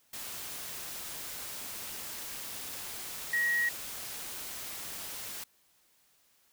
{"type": "tone in noise", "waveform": "sine", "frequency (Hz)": 1900, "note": "A#6", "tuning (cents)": 33, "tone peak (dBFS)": -26, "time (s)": [3.33, 3.69], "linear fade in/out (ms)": 5, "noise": "white", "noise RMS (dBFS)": -41, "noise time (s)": [0.13, 5.44], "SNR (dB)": 12, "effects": ["white hiss -68 dBFS RMS until 6.52 s"]}